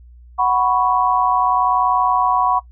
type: chord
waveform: sine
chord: F# suspended fourth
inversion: none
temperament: equal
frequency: 740 / 987.8 / 1108.7 Hz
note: F#5 / B5 / C#6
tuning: 0 / 0 / 0 cents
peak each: -18 dBFS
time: 0.38-2.6 s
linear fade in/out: 20 ms
effects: noise-tail reverb RT60 0.1 s tail -19 dB re dry + added 60 Hz sine -40 dBFS peak until 2.71 s